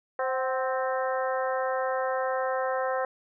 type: harmonic tone with a mistuned harmonic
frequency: 261.6 Hz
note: C4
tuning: in tune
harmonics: 2 / 3 / 4 / 5 / 6 / 7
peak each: -28 / -32 / -34 / -36 / -38 / -39 dBFS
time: 0.19-3.05 s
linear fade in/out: 2 ms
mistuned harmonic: 3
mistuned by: -49 cents
effects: none